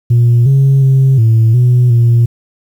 sine tone with pitch steps, 119.2 / 136.3 / 133.8 / 112.7 / 123.5 / 117.9 Hz, A#2 / C#3 / C3 / A2 / B2 / A#2, +39 / -29 / +39 / +42 / 0 / +20 cents, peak -3 dBFS, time 0.1-2.26 s, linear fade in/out 10 ms, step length 360 ms, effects tanh soft clip ceiling -3 dBFS + 7-bit

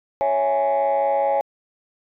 sine chord, C# minor, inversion none, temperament equal, 554.4 / 659.3 / 830.6 Hz, C#5 / E5 / G#5, 0 / 0 / 0 cents, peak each -19 / -23 / -19 dBFS, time 0.21-1.41 s, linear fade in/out 0 ms, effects tanh soft clip ceiling -13 dBFS

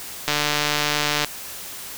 click train, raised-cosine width 0.2 ms, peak -3 dBFS, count 144, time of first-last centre 0.28-1.246 s, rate 148 Hz, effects white hiss -35 dBFS RMS until 1.97 s

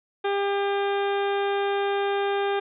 harmonic tone, 400 Hz, G4, 35 cents sharp, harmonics 1 / 2 / 3 / 4 / 5 / 6 / 7 / 8 / 9, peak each -24 / -28 / -35 / -34 / -42 / -39 / -45 / -42 / -41 dBFS, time 0.24-2.6 s, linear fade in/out 10 ms, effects none

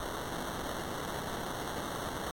white noise with sample-and-hold, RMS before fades -38 dBFS, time 0-2.31 s, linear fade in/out 2 ms, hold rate 2450 Hz, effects AAC 64 kbps

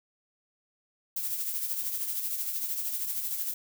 violet noise with tremolo, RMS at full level -30 dBFS, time 1.16-3.54 s, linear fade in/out 5 ms, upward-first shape triangle, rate 13 Hz, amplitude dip 55%, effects none

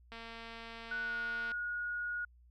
click train, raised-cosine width 0.3 ms, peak -32 dBFS, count 321, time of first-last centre 0.12-1.517 s, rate 229 Hz
sine tone with pitch glide, 1480 to 1446.2 Hz, F#6 to F#6, 0 to -40 cents, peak -35 dBFS, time 0.91-2.25 s, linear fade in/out 5 ms, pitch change -40 cents, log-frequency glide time 1.02-1.14 s
effects added 60 Hz sine -59 dBFS peak until 2.5 s

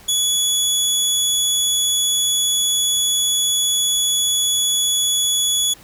20% pulse tone, 3395 Hz, G#7, 37 cents sharp, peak -10 dBFS, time 0.08-5.74 s, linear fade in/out 10 ms, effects pink hiss -45 dBFS RMS until 5.83 s

